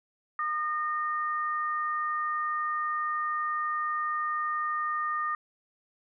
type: tone pair together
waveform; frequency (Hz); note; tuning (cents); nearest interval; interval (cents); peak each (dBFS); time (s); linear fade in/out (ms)
sine; 1218.1 / 1842; D#6 / A#6; -37 / -21; perfect fifth; 716; -28 / -35; 0.39-5.35; 2
effects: none